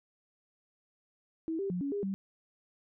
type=tone with pitch steps; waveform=sine; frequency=323.7 / 393.1 / 178.9 / 280.4 / 405.8 / 194.3 Hz; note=E4 / G4 / F3 / C#4 / G#4 / G3; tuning=-31 / +5 / +42 / +20 / -40 / -15 cents; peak=-31 dBFS; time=1.48-2.14 s; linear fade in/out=0 ms; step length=110 ms; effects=none